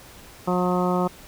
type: harmonic tone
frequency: 180 Hz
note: F#3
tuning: 47 cents flat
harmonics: 1 / 2 / 3 / 4 / 5 / 6 / 7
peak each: -23 / -26 / -28 / -29 / -30 / -31 / -31 dBFS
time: 0.47-1.08 s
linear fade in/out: 10 ms
effects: pink hiss -46 dBFS RMS until 1.27 s